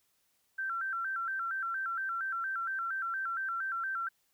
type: tone with vibrato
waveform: sine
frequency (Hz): 1455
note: F#6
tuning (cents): -29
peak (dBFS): -32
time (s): 0.58-4.09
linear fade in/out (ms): 10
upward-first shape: square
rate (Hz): 4.3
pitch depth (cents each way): 120
effects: white hiss -74 dBFS RMS until 4.33 s